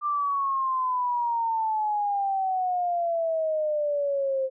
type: exponential sweep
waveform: sine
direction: down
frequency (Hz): 1192 to 523.3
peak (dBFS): -23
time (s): 0.01-4.5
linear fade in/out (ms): 50
effects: none